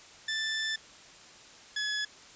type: tone pair in turn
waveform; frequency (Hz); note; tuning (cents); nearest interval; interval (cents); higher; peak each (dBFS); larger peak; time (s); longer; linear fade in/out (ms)
20% pulse; 1763 / 1697.8; A6 / G#6; +3 / +38; minor second; 65; first; -25; neither; 0.28-0.76 / 1.76-2.05; first; 5
effects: white hiss -52 dBFS RMS until 2.35 s + resampled to 16000 Hz